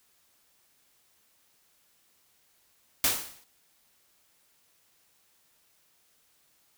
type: noise with exponential decay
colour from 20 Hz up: white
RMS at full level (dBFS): -21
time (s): 3.04-3.44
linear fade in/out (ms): 2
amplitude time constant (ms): 85
effects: white hiss -67 dBFS RMS until 6.77 s